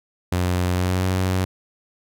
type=tone with pitch glide; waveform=sawtooth; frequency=90 to 93.12 Hz; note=F#2 to F#2; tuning=-47 to +12 cents; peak=-15 dBFS; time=0.32-1.45 s; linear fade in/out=5 ms; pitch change=+59 cents; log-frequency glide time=0.74-1.05 s; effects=none